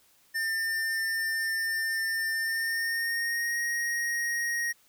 square tone with pitch glide, 1799 to 1876.5 Hz, A6 to A#6, +38 to +11 cents, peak -28 dBFS, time 0.34-4.73 s, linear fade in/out 20 ms, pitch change +73 cents, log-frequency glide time 2.39-3.58 s, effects white hiss -63 dBFS RMS until 4.88 s

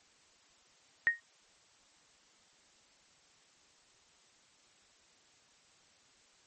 sine tone with exponential decay, 1864.7 Hz, A#6, in tune, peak -20 dBFS, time 1.07-1.2 s, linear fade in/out 0 ms, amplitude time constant 28 ms, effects white hiss -65 dBFS RMS until 6.46 s + MP3 32 kbps

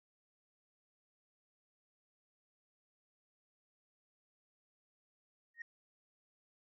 sine tone with exponential growth, 1864.7 Hz, A#6, in tune, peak -38 dBFS, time 5.54-5.62 s, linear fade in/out 5 ms, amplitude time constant 16 ms, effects tanh soft clip ceiling -36 dBFS

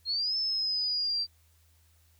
sine linear two-way sweep, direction up then down, 4186 to 5280 to 4675 Hz, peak -27 dBFS, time 0.05-1.27 s, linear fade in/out 50 ms, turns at 0.37 s, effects added 81 Hz sine -62 dBFS peak until 2.19 s + white hiss -68 dBFS RMS until 2.19 s

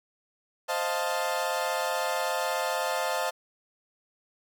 30% pulse chord, F dominant seventh, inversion second, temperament equal, 523.3 / 622.3 / 698.5 / 880 Hz, C5 / Eb5 / F5 / A5, 0 / 0 / 0 / 0 cents, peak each -30 dBFS, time 0.68-3.31 s, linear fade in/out 20 ms, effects none

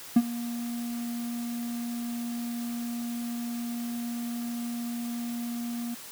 triangle tone with ADSR envelope, 237 Hz, A#3, 29 cents sharp, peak -11 dBFS, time 0.16-5.95 s, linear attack 6 ms, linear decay 49 ms, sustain -18 dB, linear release 13 ms, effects white hiss -44 dBFS RMS until 6.11 s + high-pass 80 Hz 12 dB/octave

